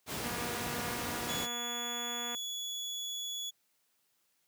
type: noise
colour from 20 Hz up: pink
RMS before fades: -37 dBFS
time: 0.06-1.48 s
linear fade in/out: 50 ms
type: click train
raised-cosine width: 0.5 ms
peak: -28 dBFS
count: 507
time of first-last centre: 0.24-2.348 s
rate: 240 Hz
type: tone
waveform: 30% pulse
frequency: 3397 Hz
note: G#7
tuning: 38 cents sharp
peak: -34 dBFS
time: 1.28-3.51 s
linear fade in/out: 20 ms
effects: white hiss -75 dBFS RMS until 4.47 s + high-pass 100 Hz 12 dB/octave